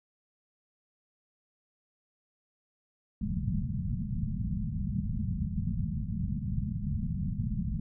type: low-pass noise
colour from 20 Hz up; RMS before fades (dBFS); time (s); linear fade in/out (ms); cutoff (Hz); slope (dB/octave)
white; -32; 3.21-7.8; 5; 220; 96
effects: none